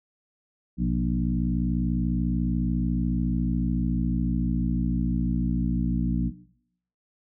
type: harmonic tone with a mistuned harmonic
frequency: 60.1 Hz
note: B1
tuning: 46 cents flat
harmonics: 1 / 2 / 3 / 4 / 5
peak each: -28 / -32 / -24 / -29 / -33 dBFS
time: 0.77-6.32 s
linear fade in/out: 50 ms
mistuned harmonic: 2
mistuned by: +86 cents
effects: noise-tail reverb RT60 0.7 s tail -17 dB re dry